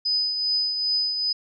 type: tone with tremolo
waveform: sine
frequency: 5000 Hz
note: D#8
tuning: 8 cents sharp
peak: -19 dBFS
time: 0.05-1.33 s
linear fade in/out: 10 ms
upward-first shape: triangle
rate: 2.5 Hz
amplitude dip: 50%
effects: none